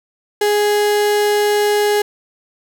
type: tone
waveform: 35% pulse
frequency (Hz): 415.3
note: G#4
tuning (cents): 0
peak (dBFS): -11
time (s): 0.41-2.02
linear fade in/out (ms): 5
effects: none